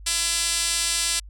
5% pulse tone with band-pass filter, 336.9 Hz, E4, 38 cents sharp, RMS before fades -24 dBFS, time 0.06-1.2 s, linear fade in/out 10 ms, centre 7000 Hz, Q 6.4, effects added 50 Hz sine -39 dBFS peak until 1.29 s

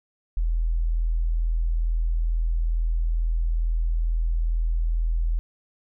sine tone, 41.13 Hz, E1, 3 cents flat, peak -20 dBFS, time 0.37-5.39 s, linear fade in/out 0 ms, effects none

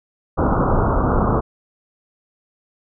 pink low-pass noise, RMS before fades -17 dBFS, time 0.37-1.41 s, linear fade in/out 20 ms, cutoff 1400 Hz, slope 96 dB/octave, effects none

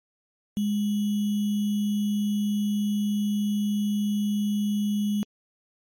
sine tone with sample-and-hold, 206.6 Hz, G#3, 9 cents flat, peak -22 dBFS, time 0.57-5.23 s, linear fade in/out 0 ms, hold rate 3150 Hz, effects MP3 64 kbps

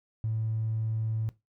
triangle tone, 110.6 Hz, A2, 9 cents sharp, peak -24 dBFS, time 0.24-1.29 s, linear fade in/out 0 ms, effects noise-tail reverb RT60 0.2 s tail -19 dB re dry + tanh soft clip ceiling -24 dBFS

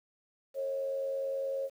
sine tone with frequency modulation, 542 Hz, C#5, 39 cents flat, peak -31 dBFS, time 0.54-1.7 s, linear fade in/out 50 ms, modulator 89.5 Hz, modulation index 0.4, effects 10-bit

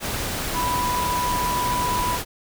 sine tone in noise, 987 Hz, B5, 1 cent flat, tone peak -22 dBFS, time 0.53-2.19 s, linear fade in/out 50 ms, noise pink, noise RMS -27 dBFS, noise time 0-2.25 s, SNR +2 dB, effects none

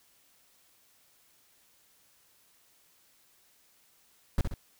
brown noise with echo, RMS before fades -23 dBFS, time 4.38-4.41 s, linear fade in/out 2 ms, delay 65 ms, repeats 2, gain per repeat -6 dB, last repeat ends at 4.54 s, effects white hiss -65 dBFS RMS until 4.79 s

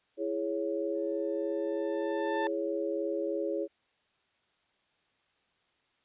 sine chord, C# minor, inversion first, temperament just, 332.6 / 415.8 / 554.4 Hz, E4 / G#4 / C#5, +16 / +2 / 0 cents, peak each -34 dBFS, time 0.17-3.68 s, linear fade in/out 50 ms
30% pulse tone with exponential growth, 888 Hz, A5, 16 cents sharp, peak -27 dBFS, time 0.95-2.47 s, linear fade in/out 1 ms, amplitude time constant 330 ms
effects white hiss -72 dBFS RMS until 6.04 s + resampled to 8000 Hz

